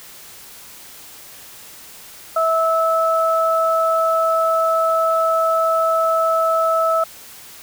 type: tone pair together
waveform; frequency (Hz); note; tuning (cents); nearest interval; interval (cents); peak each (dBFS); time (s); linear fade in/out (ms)
sine; 652 / 1304; E5 / E6; -19 / -19; octave; 1200; -17; 2.36-7.04; 5
effects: white hiss -40 dBFS RMS until 7.62 s